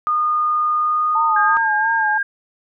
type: tone with pitch glide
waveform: sine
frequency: 1223 to 1238.6 Hz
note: D#6 to D#6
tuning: -30 to -8 cents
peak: -15 dBFS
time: 0.07-1.57 s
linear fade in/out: 0 ms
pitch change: +22 cents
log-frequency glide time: 0.77-1.34 s
type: tone with vibrato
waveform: sine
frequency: 880 Hz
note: A5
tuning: in tune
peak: -18 dBFS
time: 1.15-2.18 s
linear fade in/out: 5 ms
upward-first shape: sine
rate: 2.9 Hz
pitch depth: 66 cents each way
type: tone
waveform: sine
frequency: 1611 Hz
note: G6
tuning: 47 cents sharp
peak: -17 dBFS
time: 1.36-2.23 s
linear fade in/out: 5 ms
effects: none